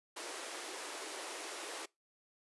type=high-pass noise; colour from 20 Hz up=pink; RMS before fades=-44 dBFS; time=0.16-1.86 s; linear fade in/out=10 ms; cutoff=320 Hz; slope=48 dB/octave; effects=noise-tail reverb RT60 0.2 s tail -23 dB re dry + resampled to 24000 Hz